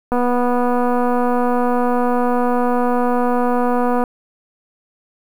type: click train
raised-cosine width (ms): 1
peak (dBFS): -6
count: 961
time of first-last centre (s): 0.12-4.038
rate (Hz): 245
effects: 7-bit